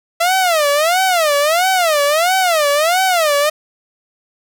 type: tone with vibrato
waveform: sawtooth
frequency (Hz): 659.3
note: E5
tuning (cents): 0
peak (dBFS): -8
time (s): 0.2-3.5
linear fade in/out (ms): 10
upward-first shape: sine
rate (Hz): 1.5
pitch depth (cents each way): 250
effects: none